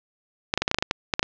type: clicks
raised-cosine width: 0.2 ms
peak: -3 dBFS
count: 12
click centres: 0.539 / 0.576 / 0.62 / 0.679 / 0.714 / 0.745 / 0.786 / 0.825 / 0.911 / 1.138 / 1.194 / 1.229 s
effects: low-pass 5000 Hz 12 dB/octave